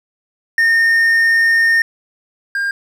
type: tone pair in turn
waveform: triangle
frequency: 1829 / 1606.1 Hz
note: A#6 / G6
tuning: -33 / +42 cents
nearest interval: major second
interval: 225 cents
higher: first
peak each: -8 / -14 dBFS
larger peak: first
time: 0.58-1.82 / 2.55-2.71 s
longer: first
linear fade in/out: 2 ms
effects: none